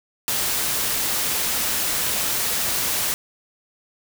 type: noise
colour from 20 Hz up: white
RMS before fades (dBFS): -23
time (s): 0.28-3.14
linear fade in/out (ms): 0
effects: none